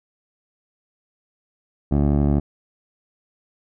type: tone with low-pass filter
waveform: 15% pulse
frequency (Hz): 72.1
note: D2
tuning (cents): -31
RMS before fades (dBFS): -18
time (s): 1.91-2.4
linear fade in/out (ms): 10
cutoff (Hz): 510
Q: 0.94
effects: none